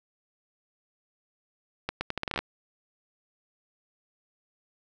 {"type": "accelerating click train", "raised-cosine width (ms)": 0.3, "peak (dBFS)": -13, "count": 11, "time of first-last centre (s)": [1.89, 2.39], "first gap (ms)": 120, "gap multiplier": 0.78, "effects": []}